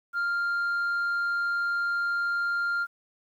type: tone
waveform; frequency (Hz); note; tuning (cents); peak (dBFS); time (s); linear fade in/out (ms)
sine; 1396.9; F6; 0; -22; 0.13-2.87; 50
effects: tanh soft clip ceiling -24 dBFS + 10-bit